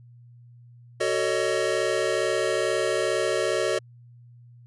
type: chord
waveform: square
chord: D# half-diminished seventh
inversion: first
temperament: just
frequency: 373.4 / 448 / 560 / 622.3 Hz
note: F#4 / A4 / C#5 / D#5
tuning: +16 / +31 / +18 / 0 cents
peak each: -29 dBFS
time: 1-3.79 s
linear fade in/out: 10 ms
effects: added 120 Hz sine -47 dBFS peak until 4.66 s + resampled to 24000 Hz